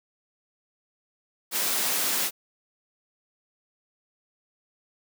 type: high-pass noise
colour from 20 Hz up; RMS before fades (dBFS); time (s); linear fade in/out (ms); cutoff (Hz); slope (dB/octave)
white; -26; 1.51-2.31; 50; 170; 48
effects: none